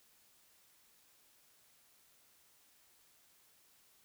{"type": "silence", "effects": ["white hiss -68 dBFS RMS until 4.04 s"]}